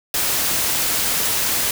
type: noise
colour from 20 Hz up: white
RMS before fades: -20 dBFS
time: 0.14-1.71 s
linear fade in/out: 2 ms
effects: none